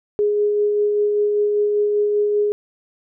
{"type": "tone with tremolo", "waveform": "sine", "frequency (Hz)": 415.3, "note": "G#4", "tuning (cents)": 0, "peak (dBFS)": -14, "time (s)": [0.19, 2.52], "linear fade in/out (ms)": 0, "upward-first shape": "sine", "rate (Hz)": 5.1, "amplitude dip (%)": 25, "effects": []}